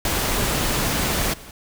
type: noise with level steps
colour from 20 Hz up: pink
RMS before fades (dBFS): -22 / -41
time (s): 0.05-1.51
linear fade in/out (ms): 2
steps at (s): 1.33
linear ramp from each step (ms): 10
effects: none